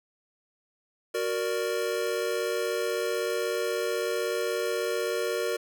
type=chord; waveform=square; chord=Gb augmented; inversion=none; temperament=equal; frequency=370 / 466.2 / 587.3 Hz; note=Gb4 / Bb4 / D5; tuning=0 / 0 / 0 cents; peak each=-33 / -30 / -34 dBFS; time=1.14-5.57 s; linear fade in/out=10 ms; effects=none